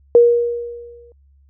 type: tone with exponential decay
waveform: sine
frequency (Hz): 474.8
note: A#4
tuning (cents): +32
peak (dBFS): -4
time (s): 0.15-1.12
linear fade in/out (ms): 1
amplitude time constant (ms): 210
effects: added 69 Hz sine -49 dBFS peak until 1.49 s